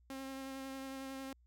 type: tone with vibrato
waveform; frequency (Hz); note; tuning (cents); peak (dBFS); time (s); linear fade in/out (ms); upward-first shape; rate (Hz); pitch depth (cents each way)
sawtooth; 267.8; C4; +40; -39; 0.1-1.33; 2; triangle; 11; 16
effects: added 60 Hz sine -64 dBFS peak until 1.46 s